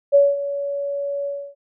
sine tone with ADSR envelope, 565 Hz, C#5, 33 cents sharp, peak -8 dBFS, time 0.12-1.55 s, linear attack 29 ms, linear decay 210 ms, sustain -14 dB, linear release 290 ms, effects none

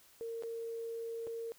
sine tone with dropouts, 459 Hz, A#4, 27 cents flat, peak -38 dBFS, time 0.21-1.52 s, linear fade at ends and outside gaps 0 ms, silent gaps 0.424-0.435 / 1.269-1.273 s, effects white hiss -63 dBFS RMS until 1.58 s

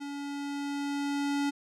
square tone with level ramp, 284 Hz, C#4, 42 cents sharp, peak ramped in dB -37 to -27 dBFS, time 0-1.51 s, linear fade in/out 20 ms, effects low-pass 8000 Hz 12 dB/octave

